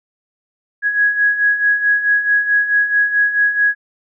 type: beating tone pair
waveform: sine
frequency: 1661.2 / 1665.8 Hz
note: G#6 / G#6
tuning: 0 / +5 cents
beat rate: 4.6 Hz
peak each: -19 / -13 dBFS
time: 0.82-3.75 s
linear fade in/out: 50 ms
effects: none

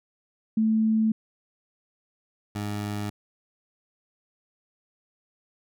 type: tone pair in turn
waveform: sine / 20% pulse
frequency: 220 / 103.58 Hz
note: A3 / G#2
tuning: 0 / -4 cents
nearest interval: octave + minor second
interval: 1304 cents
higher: first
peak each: -19 / -24 dBFS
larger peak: first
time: 0.57-1.12 / 2.55-3.1 s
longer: neither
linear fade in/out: 5 ms
effects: none

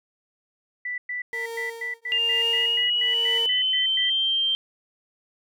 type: tone bursts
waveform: sine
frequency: 1975.5 Hz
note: B6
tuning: in tune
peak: -27 dBFS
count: 14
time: 0.85-4.1 s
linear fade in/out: 5 ms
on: 130 ms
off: 110 ms
type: tone with tremolo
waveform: 35% pulse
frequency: 460 Hz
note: A#4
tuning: 23 cents flat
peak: -29 dBFS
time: 1.33-3.46 s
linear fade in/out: 0 ms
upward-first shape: triangle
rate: 1.1 Hz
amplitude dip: 100%
type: tone with pitch glide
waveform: sine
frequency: 2807 to 3151 Hz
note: F7 to G7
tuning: +8 to +8 cents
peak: -20 dBFS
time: 2.12-4.55 s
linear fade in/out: 0 ms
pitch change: +200 cents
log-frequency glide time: 2.36-4.15 s
effects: none

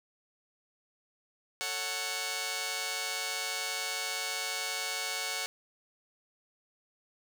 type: chord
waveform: 5% pulse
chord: F# minor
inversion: first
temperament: just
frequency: 444 / 555 / 740 Hz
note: A4 / C#5 / F#5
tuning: +16 / +2 / 0 cents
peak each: -29 / -28 / -25 dBFS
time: 1.61-5.46 s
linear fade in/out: 0 ms
effects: none

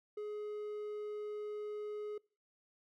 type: tone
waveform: triangle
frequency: 420 Hz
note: G#4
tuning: 19 cents sharp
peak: -37 dBFS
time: 0.17-2.18 s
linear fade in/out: 5 ms
effects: noise-tail reverb RT60 0.4 s tail -25 dB re dry

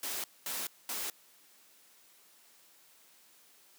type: noise bursts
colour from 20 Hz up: white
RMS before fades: -37 dBFS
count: 3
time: 0.03-1.1 s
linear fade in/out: 2 ms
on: 210 ms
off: 220 ms
effects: white hiss -62 dBFS RMS until 3.78 s + high-pass 200 Hz 12 dB/octave

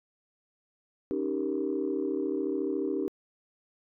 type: chord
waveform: sine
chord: Eb dominant seventh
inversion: third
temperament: equal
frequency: 277.2 / 311.1 / 392 / 466.2 Hz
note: Db4 / Eb4 / G4 / Bb4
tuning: 0 / 0 / 0 / 0 cents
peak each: -33 / -32 / -31 / -36 dBFS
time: 1.11-3.08 s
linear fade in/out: 0 ms
effects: tanh soft clip ceiling -19 dBFS

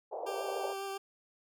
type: band-pass noise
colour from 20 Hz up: pink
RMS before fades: -39 dBFS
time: 0.11-0.74 s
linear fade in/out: 20 ms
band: 430 to 860 Hz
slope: 48 dB/octave
type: tone with vibrato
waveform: 20% pulse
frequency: 392 Hz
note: G4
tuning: in tune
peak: -32 dBFS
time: 0.26-0.98 s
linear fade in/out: 10 ms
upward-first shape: triangle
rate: 7.3 Hz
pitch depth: 16 cents each way
effects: none

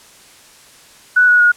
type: tone with pitch steps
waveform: sine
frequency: 1480 / 1461.3 / 1442.9 Hz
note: F#6 / F#6 / F#6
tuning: 0 / -22 / -44 cents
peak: -7 dBFS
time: 1.16-1.52 s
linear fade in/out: 10 ms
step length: 120 ms
effects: white hiss -44 dBFS RMS until 1.56 s + low-pass 10000 Hz 12 dB/octave

